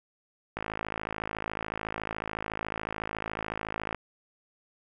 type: click train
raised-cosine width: 0.5 ms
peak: -17 dBFS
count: 183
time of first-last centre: 0.57-3.947 s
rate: 53.9 Hz
effects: none